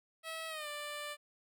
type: tone with pitch glide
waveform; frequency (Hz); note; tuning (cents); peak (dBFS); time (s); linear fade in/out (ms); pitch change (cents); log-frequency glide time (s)
10% pulse; 647 to 589.9; E5 to D5; -32 to +8; -32; 0.23-1.17; 50; -160; 0.48-0.68
effects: none